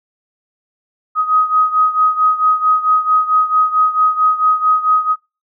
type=beating tone pair; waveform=sine; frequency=1256 / 1260.5 Hz; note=D#6 / D#6; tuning=+16 / +22 cents; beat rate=4.5 Hz; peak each=-12 / -16 dBFS; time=1.15-5.16 s; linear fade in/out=50 ms; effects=noise-tail reverb RT60 0.3 s tail -26 dB re dry